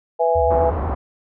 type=harmonic tone; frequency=165.6 Hz; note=E3; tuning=8 cents sharp; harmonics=3 / 4 / 5; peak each=-18 / -19 / -20 dBFS; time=0.19-0.71 s; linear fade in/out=20 ms
type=tone with vibrato; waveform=sine; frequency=74.4 Hz; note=D2; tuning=23 cents sharp; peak=-22 dBFS; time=0.35-0.95 s; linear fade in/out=10 ms; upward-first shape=square; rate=8.2 Hz; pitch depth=170 cents each way
type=low-pass noise; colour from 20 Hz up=white; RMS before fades=-27 dBFS; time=0.5-0.95 s; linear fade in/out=10 ms; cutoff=1000 Hz; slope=24 dB/octave
effects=none